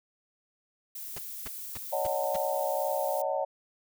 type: noise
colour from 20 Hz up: violet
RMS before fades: -40 dBFS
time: 0.95-3.22 s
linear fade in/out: 5 ms
type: noise bursts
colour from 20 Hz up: pink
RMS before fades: -40 dBFS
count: 5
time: 1.16-2.365 s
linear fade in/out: 5 ms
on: 25 ms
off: 270 ms
type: chord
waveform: sine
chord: D# half-diminished seventh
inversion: third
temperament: just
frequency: 560 / 622.3 / 746.7 / 896 Hz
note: C#5 / D#5 / F#5 / A5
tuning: +18 / 0 / +16 / +31 cents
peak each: -31 / -32 / -34 / -35 dBFS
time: 1.92-3.45 s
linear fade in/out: 10 ms
effects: none